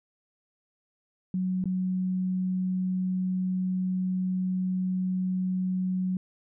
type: tone with dropouts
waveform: sine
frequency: 185 Hz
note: F#3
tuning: in tune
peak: -25 dBFS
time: 1.34-6.17 s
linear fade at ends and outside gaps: 2 ms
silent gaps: 1.641-1.656 s
effects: none